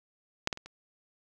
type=clicks; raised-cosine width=0.2 ms; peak=-9 / -14 / -26 / -29 dBFS; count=4; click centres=0.474 / 0.528 / 0.574 / 0.66 s; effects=none